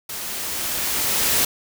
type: noise with level ramp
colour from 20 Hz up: white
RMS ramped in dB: -31 to -18 dBFS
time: 0.09-1.45 s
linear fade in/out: 5 ms
effects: none